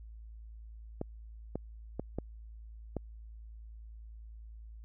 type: clicks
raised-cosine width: 2 ms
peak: -21 dBFS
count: 5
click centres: 1.014 / 1.556 / 1.996 / 2.186 / 2.967 s
effects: added 55 Hz sine -46 dBFS peak until 4.84 s